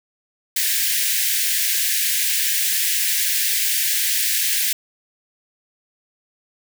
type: high-pass noise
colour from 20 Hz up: white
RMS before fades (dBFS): -20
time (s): 0.56-4.73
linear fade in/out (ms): 5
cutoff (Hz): 1600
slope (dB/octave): 96
effects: none